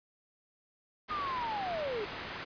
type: low-pass noise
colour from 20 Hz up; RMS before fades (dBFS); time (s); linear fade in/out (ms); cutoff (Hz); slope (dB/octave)
white; -42; 1.08-2.45; 20; 2400; 12
type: linear sweep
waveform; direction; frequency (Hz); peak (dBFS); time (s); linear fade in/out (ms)
sine; down; 1244.5 to 392; -33; 1.1-2.05; 10
effects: resampled to 11025 Hz